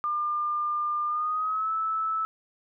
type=tone with pitch glide; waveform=sine; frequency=1200 to 1308.6 Hz; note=D6 to E6; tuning=+37 to -13 cents; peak=-25 dBFS; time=0.04-2.25 s; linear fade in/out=0 ms; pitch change=+150 cents; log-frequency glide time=1.07-1.71 s; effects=none